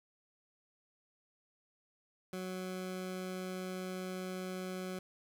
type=tone; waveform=20% pulse; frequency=185 Hz; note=F#3; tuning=in tune; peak=-34 dBFS; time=2.33-4.99 s; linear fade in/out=2 ms; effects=none